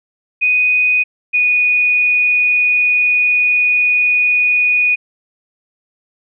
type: tone pair in turn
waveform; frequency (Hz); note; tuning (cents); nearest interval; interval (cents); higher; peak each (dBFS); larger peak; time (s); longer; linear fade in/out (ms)
sine; 2489 / 2469; D#7 / D#7; 0 / -14; unison; 14; first; -10; neither; 0.41-1.04 / 1.33-4.96; second; 20
effects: none